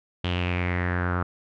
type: tone with low-pass filter sweep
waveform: sawtooth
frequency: 89 Hz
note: F2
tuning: 33 cents sharp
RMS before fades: -26 dBFS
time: 0.24-1.23 s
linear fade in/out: 5 ms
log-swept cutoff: 3200 to 1300 Hz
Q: 5.2
effects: none